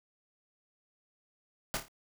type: noise with echo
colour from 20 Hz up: pink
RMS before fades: -33 dBFS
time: 1.74-1.77 s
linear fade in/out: 0 ms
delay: 28 ms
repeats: 4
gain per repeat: -7 dB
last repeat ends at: 1.882 s
effects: none